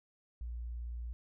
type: tone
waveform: sine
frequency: 59 Hz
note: A#1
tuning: 22 cents sharp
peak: -38 dBFS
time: 0.41-1.13 s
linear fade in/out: 0 ms
effects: none